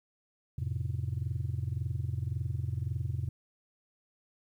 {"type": "chord", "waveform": "sine", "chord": "F major", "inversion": "none", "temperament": "just", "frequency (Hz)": [87.31, 109.13, 130.96], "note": ["F2", "A2", "C3"], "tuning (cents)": [0, -14, 2], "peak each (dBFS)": -34, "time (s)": [0.58, 3.29], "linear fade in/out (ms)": 5, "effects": ["tanh soft clip ceiling -25 dBFS", "11-bit"]}